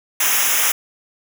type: noise with comb filter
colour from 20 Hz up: white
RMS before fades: -17 dBFS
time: 0.2-0.72 s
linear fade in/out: 5 ms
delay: 0.23 ms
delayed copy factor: -1
effects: none